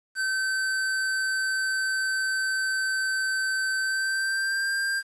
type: tone with pitch glide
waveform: square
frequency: 1541 to 1589.8 Hz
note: G6 to G6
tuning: -30 to +24 cents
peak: -25 dBFS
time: 0.15-5.03 s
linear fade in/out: 50 ms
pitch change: +54 cents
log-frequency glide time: 3.8-4.72 s
effects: resampled to 24000 Hz + 9-bit